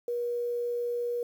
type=tone with quantisation; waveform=sine; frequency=480.1 Hz; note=B4; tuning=49 cents flat; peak=-28 dBFS; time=0.08-1.23 s; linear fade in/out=2 ms; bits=9; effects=none